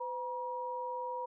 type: tone pair together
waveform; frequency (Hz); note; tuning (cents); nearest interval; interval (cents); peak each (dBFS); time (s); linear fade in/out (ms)
sine; 507 / 957.1; B4 / A#5; +45 / +45; major seventh; 1100; -40 / -37; 0-1.26; 10
effects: none